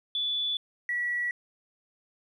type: tone pair in turn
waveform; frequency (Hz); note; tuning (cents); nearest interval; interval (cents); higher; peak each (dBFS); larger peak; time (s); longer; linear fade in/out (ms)
triangle; 3459 / 1937.7; A7 / B6; -30 / -33; minor seventh; 1003; first; -23; neither; 0.15-0.57 / 0.89-1.31; neither; 2
effects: tanh soft clip ceiling -25 dBFS + resampled to 32000 Hz